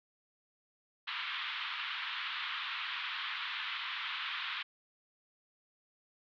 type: band-pass noise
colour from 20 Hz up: white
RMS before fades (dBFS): -39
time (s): 1.07-4.63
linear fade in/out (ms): 10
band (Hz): 1000 to 3700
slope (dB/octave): 48
effects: none